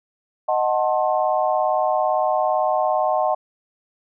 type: chord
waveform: sine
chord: D# diminished seventh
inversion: none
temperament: equal with one note detuned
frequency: 622.3 / 740 / 880 / 1063 Hz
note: D#5 / F#5 / A5 / C6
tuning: 0 / 0 / 0 / +27 cents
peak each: -21 / -21 / -25 / -26 dBFS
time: 0.48-3.35 s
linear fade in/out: 10 ms
effects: none